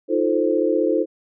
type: chord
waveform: sine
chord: F dominant seventh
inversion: third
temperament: equal with one note detuned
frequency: 314 / 349.2 / 440 / 523.3 Hz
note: Eb4 / F4 / A4 / C5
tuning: +16 / 0 / 0 / 0 cents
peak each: -22 dBFS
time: 0.08-1.06 s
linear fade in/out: 50 ms
effects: none